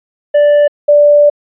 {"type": "tone pair in turn", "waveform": ["triangle", "sine"], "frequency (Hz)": [586, 586], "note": ["D5", "D5"], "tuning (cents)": [-4, -4], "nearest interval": "unison", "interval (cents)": 0, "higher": "neither", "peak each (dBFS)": -3, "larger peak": "neither", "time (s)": [[0.34, 0.68], [0.88, 1.3]], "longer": "second", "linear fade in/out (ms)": 10, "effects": ["resampled to 8000 Hz"]}